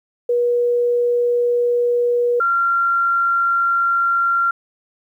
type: tone pair in turn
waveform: sine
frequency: 482.2 / 1377.3 Hz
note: B4 / F6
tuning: -41 / -24 cents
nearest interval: octave + tritone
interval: 1817 cents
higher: second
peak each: -14 dBFS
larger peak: neither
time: 0.29-2.4 / 2.4-4.51 s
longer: neither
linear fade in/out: 5 ms
effects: 9-bit